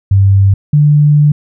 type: tone pair in turn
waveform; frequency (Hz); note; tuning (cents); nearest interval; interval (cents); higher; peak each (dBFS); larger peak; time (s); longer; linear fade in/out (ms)
sine; 98 / 147.9; G2 / D3; 0 / +13; perfect fifth; 713; second; -4; neither; 0.11-0.54 / 0.73-1.32; second; 5
effects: none